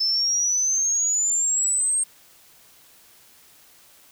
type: exponential sweep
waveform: sine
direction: up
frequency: 5240 to 8560 Hz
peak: -19 dBFS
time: 0-2.04 s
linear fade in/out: 10 ms
effects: white hiss -53 dBFS RMS until 4.11 s